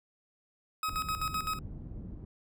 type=tone with tremolo; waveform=40% pulse; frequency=1270 Hz; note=D#6; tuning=35 cents sharp; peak=-29 dBFS; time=0.83-1.59 s; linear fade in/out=2 ms; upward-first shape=square; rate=7.8 Hz; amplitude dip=70%
type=low-pass noise; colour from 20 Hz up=pink; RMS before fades=-42 dBFS; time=0.88-2.25 s; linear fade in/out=2 ms; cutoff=220 Hz; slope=12 dB/octave
effects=none